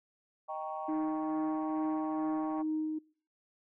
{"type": "chord", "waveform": "sine", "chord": "Eb dominant seventh", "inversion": "none", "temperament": "equal", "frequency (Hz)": [622.3, 784, 932.3, 1108.7], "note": ["Eb5", "G5", "Bb5", "Db6"], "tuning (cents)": [0, 0, 0, 0], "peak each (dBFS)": [-41, -39, -43, -42], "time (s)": [0.48, 2.63], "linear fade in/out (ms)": 20}
{"type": "tone with tremolo", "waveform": "sine", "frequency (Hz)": 311.1, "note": "D#4", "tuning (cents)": 0, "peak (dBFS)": -29, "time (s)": [0.88, 2.99], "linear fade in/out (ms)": 10, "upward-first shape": "sine", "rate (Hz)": 2.3, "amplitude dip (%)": 35}
{"effects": ["noise-tail reverb RT60 0.5 s tail -26 dB re dry", "tanh soft clip ceiling -25 dBFS"]}